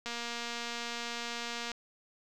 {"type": "click train", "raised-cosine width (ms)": 0.2, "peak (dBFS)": -21, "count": 392, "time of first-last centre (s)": [0.06, 1.717], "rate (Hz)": 236, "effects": []}